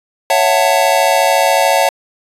square chord, F# minor seventh, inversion second, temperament just, 555 / 666 / 740 / 888 Hz, C#5 / E5 / F#5 / A5, +2 / +18 / 0 / +16 cents, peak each -16 dBFS, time 0.3-1.89 s, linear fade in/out 2 ms, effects resampled to 32000 Hz

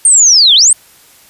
sine linear two-way sweep, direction down then up, 8870 to 3000 to 8870 Hz, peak -3 dBFS, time 0.05-0.73 s, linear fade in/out 2 ms, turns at 0.55 s, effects white hiss -43 dBFS RMS until 1.29 s + resampled to 32000 Hz

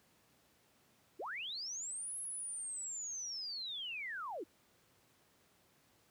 sine linear two-way sweep, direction up then down, 274.9 to 10830 to 274.9 Hz, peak -40 dBFS, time 1.19-4.44 s, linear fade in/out 10 ms, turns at 2.18 s, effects pink hiss -70 dBFS RMS until 6.1 s + high-pass 100 Hz 12 dB/octave

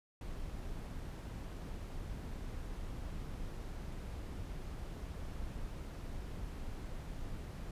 brown noise, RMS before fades -43 dBFS, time 0.21-7.71 s, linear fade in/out 2 ms, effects resampled to 32000 Hz

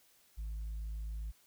sine tone with tanh clipping, 53.7 Hz, A1, 41 cents flat, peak -38 dBFS, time 0.37-1.32 s, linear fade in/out 20 ms, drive 1 dB, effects white hiss -67 dBFS RMS until 1.46 s

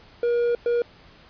triangle tone bursts at uneven times, 476.3 Hz, A#4, 37 cents sharp, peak -17 dBFS, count 2, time 0.23-0.55 / 0.66-0.82 s, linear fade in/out 2 ms, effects pink hiss -51 dBFS RMS until 1.29 s + resampled to 11025 Hz

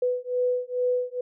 sine beating tone pair, 495.8 / 498.1 Hz, B4 / B4, +7 / +15 cents, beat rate 2.3 Hz, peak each -26 dBFS, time 0.02-1.21 s, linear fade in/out 5 ms, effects none

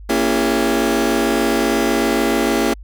30% pulse chord, A# diminished seventh, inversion none, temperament just, 233.1 / 279.7 / 335.6 / 402.8 Hz, A#3 / C#4 / E4 / G4, 0 / +16 / +31 / +47 cents, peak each -18 dBFS, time 0.09-2.74 s, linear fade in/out 10 ms, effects added 50 Hz sine -33 dBFS peak until 2.83 s

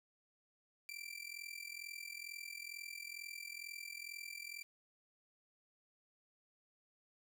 sawtooth tone with amplitude modulation, 2349 Hz, D7, in tune, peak -39 dBFS, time 0.89-4.63 s, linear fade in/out 0 ms, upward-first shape sine, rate 42.2 Hz, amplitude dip 85%, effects none

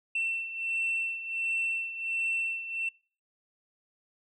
sine beating tone pair, 2692 / 2693.4 Hz, E7 / E7, +36 / +37 cents, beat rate 1.4 Hz, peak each -29 / -34 dBFS, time 0.15-2.89 s, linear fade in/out 5 ms, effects noise-tail reverb RT60 0.4 s tail -26 dB re dry + tanh soft clip ceiling -24 dBFS

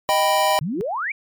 square chord, Eb augmented, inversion none, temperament equal, 622.3 / 784 / 987.8 Hz, Eb5 / G5 / B5, 0 / 0 / 0 cents, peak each -21 dBFS, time 0.09-0.59 s, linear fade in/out 0 ms
sine exponential sweep, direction up, 133.7 to 2403 Hz, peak -22 dBFS, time 0.61-1.12 s, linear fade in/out 5 ms
sine tone with exponential growth, 180.4 Hz, F#3, 44 cents flat, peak -22 dBFS, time 0.7-0.81 s, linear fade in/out 0 ms, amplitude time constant 22 ms
effects MP3 96 kbps

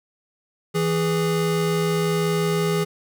square tone pair together, 164.7 / 412.9 Hz, E3 / G#4, -1 / -10 cents, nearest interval octave + major third, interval 1591 cents, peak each -23 dBFS, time 0.74-2.85 s, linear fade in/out 20 ms, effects none

